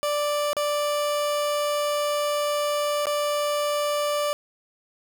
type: tone with dropouts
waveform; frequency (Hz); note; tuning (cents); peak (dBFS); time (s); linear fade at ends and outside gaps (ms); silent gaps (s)
30% pulse; 587.3; D5; 0; -20; 0.03-4.33; 0; 0.531-0.567 / 3.056-3.069
effects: none